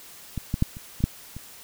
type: clicks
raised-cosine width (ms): 5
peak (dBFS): -16 / -12 / -7 / -26 / -23 / -7 / -24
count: 7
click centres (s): 0.377 / 0.541 / 0.624 / 0.769 / 1.005 / 1.04 / 1.366
effects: white hiss -46 dBFS RMS until 1.63 s